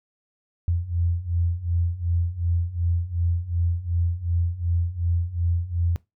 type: beating tone pair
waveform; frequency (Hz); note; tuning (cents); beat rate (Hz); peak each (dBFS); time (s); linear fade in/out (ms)
sine; 84.3 / 87; E2 / F2; +39 / -6; 2.7; -26 / -23; 0.68-5.96; 0
effects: noise-tail reverb RT60 0.2 s tail -21 dB re dry